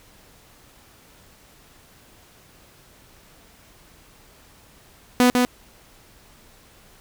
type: tone with echo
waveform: sawtooth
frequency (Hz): 247.9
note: B3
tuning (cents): +7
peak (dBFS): -9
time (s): 5.2-5.3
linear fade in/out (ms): 0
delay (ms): 150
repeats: 1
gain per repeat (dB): -3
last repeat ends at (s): 5.45
effects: pink hiss -52 dBFS RMS until 7 s